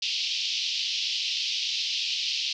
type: band-pass noise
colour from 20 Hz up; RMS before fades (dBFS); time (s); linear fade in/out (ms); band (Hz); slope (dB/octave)
pink; -29; 0.02-2.53; 5; 2700 to 5400; 48
effects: none